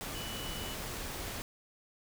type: tone in noise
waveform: sine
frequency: 2960 Hz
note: F#7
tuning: in tune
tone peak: -44 dBFS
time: 0.15-0.74 s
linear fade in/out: 0 ms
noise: pink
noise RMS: -40 dBFS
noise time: 0.01-1.42 s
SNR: -7 dB
effects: none